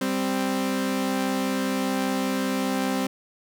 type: tone pair together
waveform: sawtooth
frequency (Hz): 196.51 / 261.6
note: G3 / C4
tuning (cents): +5 / 0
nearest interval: perfect fourth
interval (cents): 495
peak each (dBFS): -24 / -21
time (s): 0.01-3.07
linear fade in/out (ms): 5
effects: none